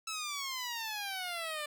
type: exponential sweep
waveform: 10% pulse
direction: down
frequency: 1324 to 587.3 Hz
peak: -28 dBFS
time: 0.07-1.66 s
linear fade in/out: 5 ms
effects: none